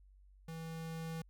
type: tone with level ramp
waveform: square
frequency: 162.9 Hz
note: E3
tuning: 20 cents flat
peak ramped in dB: -44 to -40 dBFS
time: 0.48-1.22 s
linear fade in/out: 5 ms
effects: added 48 Hz sine -59 dBFS peak until 1.29 s